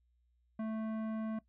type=tone with tanh clipping; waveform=triangle; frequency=220 Hz; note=A3; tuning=in tune; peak=-37 dBFS; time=0.59-1.39 s; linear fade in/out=5 ms; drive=18 dB; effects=noise-tail reverb RT60 0.1 s tail -19 dB re dry + added 60 Hz sine -70 dBFS peak until 1.48 s